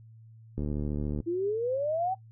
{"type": "click train", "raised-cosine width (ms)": 3, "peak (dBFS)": -20, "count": 47, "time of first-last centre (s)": [0.58, 1.202], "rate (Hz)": 73.9}
{"type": "exponential sweep", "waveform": "sine", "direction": "up", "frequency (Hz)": [331.3, 779], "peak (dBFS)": -26, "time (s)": [1.26, 2.15], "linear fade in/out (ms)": 20}
{"effects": ["noise-tail reverb RT60 0.1 s tail -17 dB re dry", "added 112 Hz sine -49 dBFS peak until 2.31 s"]}